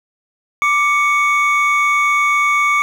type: tone pair together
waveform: triangle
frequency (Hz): 1174.7 / 2228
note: D6 / C#7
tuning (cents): 0 / +8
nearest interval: major seventh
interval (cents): 1108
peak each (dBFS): -13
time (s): 0.62-2.82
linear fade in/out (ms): 0
effects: none